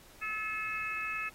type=harmonic tone; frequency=431.5 Hz; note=A4; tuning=34 cents flat; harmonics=3 / 4 / 5 / 6; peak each=-39 / -41 / -42 / -36 dBFS; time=0.21-1.3 s; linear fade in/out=20 ms; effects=pink hiss -57 dBFS RMS until 1.34 s + AAC 48 kbps